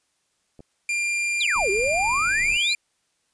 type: clicks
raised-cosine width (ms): 2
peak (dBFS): -31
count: 2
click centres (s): 0.593 / 0.605
type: tone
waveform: 45% pulse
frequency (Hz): 2391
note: D7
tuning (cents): +30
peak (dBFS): -22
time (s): 0.89-2.75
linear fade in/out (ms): 2
type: exponential two-way sweep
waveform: sine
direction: down then up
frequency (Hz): 4257 to 372 to 4257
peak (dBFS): -22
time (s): 1.4-2.74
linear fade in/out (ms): 10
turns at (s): 1.7
type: noise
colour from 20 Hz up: brown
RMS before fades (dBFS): -40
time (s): 1.56-2.57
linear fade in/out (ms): 0
effects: white hiss -70 dBFS RMS until 3.33 s + resampled to 22050 Hz